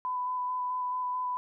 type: tone with vibrato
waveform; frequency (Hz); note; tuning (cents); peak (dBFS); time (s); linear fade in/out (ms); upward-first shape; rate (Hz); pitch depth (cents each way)
sine; 1000; B5; +21; -29; 0.05-1.37; 0; square; 4.6; 10
effects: none